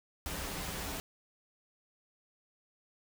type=noise with comb filter; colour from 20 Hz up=pink; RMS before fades=-39 dBFS; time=0.26-1 s; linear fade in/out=0 ms; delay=8.4 ms; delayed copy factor=-0.6; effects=none